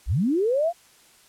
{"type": "linear sweep", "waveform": "sine", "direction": "up", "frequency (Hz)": [36.67, 714], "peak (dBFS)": -19, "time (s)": [0.06, 0.73], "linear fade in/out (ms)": 50, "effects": ["white hiss -55 dBFS RMS until 1.28 s", "low-pass 11000 Hz 12 dB/octave"]}